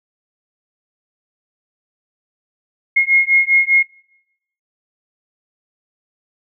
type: beating tone pair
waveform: sine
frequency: 2150 / 2155 Hz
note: C7 / C#7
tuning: +47 / -49 cents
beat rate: 5 Hz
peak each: -14 dBFS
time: 2.96-3.83 s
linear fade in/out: 10 ms
effects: noise-tail reverb RT60 0.8 s tail -22 dB re dry